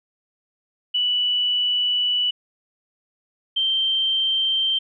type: tone pair in turn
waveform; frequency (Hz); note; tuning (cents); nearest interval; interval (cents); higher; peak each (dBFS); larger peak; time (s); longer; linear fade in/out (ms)
sine; 2960 / 3136; F#7 / G7; 0 / 0; minor second; 100; second; -18; neither; 0.94-2.31 / 3.56-4.79; first; 10
effects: none